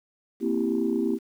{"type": "chord", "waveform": "sine", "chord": "C dominant seventh", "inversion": "third", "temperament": "equal", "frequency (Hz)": [233.1, 261.6, 329.6, 392], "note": ["Bb3", "C4", "E4", "G4"], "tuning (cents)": [0, 0, 0, 0], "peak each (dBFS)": [-27, -28, -27, -28], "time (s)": [0.4, 1.19], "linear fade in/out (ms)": 50, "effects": ["tanh soft clip ceiling -14 dBFS", "9-bit"]}